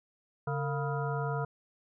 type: harmonic tone with a mistuned harmonic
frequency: 140 Hz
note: C#3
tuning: 18 cents sharp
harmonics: 1 / 3 / 5 / 7 / 9 / 10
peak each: -32 / -37 / -39 / -40 / -42 / -42 dBFS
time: 0.47-1.45 s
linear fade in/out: 5 ms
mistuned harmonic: 3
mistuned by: +140 cents
effects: none